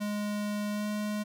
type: tone with pitch glide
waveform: square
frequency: 207.7 to 209.7 Hz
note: G#3 to G#3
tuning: 0 to +17 cents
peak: -31 dBFS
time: 0-1.24 s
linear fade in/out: 20 ms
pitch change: +17 cents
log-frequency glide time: 0.71-0.87 s
effects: none